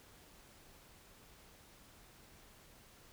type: silence
effects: pink hiss -61 dBFS RMS until 3.12 s